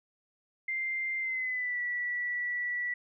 sine tone with pitch glide, 2093 to 1952.8 Hz, C7 to B6, 0 to -20 cents, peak -30 dBFS, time 0.68-2.94 s, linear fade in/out 5 ms, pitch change -120 cents, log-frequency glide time 1.19-1.8 s, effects none

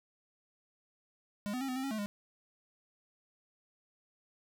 square tone with pitch steps, 205 / 252 / 270 / 254 / 263.5 / 273.6 / 216.8 / 204.4 Hz, G#3 / B3 / C#4 / B3 / C4 / C#4 / A3 / G#3, -22 / +35 / -45 / +49 / +12 / -23 / -25 / -27 cents, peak -35 dBFS, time 1.46-2.06 s, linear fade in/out 0 ms, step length 75 ms, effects none

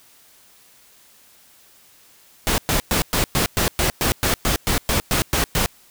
pink noise bursts, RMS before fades -19 dBFS, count 15, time 2.47-5.66 s, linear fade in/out 0 ms, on 110 ms, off 110 ms, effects white hiss -52 dBFS RMS until 5.9 s

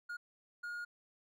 triangle tone bursts at uneven times, 1430 Hz, F6, 41 cents sharp, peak -38 dBFS, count 2, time 0.09-0.17 / 0.63-0.85 s, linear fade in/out 10 ms, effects none

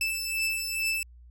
sawtooth beating tone pair, 2637 / 2639.3 Hz, E7 / E7, 0 / +1 cents, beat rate 2.3 Hz, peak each -29 / -26 dBFS, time 0.01-1.03 s, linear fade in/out 2 ms, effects added 60 Hz sine -48 dBFS peak until 1.3 s

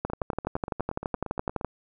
two click trains, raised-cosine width 1 ms, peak -13 / -20 dBFS, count 20 / 14, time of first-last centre 0.05-1.647 / 0.1-1.612 s, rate 11.9 / 8.6 Hz, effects none

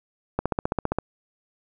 click train, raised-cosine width 1 ms, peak -9 dBFS, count 10, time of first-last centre 0.39-0.986 s, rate 15.1 Hz, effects none

